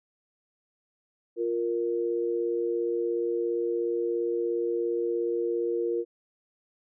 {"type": "tone pair together", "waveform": "sine", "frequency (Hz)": [349.8, 466.9], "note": ["F4", "A#4"], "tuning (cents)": [3, 3], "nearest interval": "perfect fourth", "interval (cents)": 500, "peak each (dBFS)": -28, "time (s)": [1.36, 6.05], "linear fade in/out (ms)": 50, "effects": []}